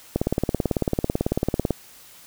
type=click train; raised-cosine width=2 ms; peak=-7 dBFS; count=29; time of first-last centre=0.16-1.707 s; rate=18.1 Hz; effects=white hiss -48 dBFS RMS until 2.26 s